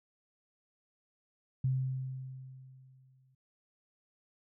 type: tone with exponential decay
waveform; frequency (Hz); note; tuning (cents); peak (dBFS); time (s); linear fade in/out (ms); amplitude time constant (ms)
sine; 130.81; C3; 0; -26; 1.64-3.35; 5; 370
effects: none